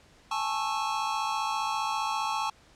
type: chord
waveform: square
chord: A major seventh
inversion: third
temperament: just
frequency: 825 / 880 / 1100 / 1320 Hz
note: G#5 / A5 / C#6 / E6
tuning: -12 / 0 / -14 / +2 cents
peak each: -36 / -32 / -33 / -38 dBFS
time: 0.31-2.5 s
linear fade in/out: 5 ms
effects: pink hiss -58 dBFS RMS until 2.75 s + low-pass 7000 Hz 12 dB/octave